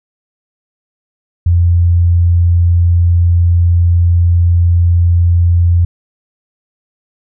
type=tone; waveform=sine; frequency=86.4 Hz; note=F2; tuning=18 cents flat; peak=-6 dBFS; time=1.46-5.85 s; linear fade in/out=5 ms; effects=none